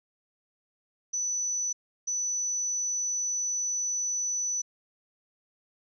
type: tone bursts at uneven times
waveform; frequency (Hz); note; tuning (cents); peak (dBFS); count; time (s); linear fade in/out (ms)
sine; 5970; F#8; +15; -27; 2; 1.13-1.73 / 2.07-4.62; 10
effects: none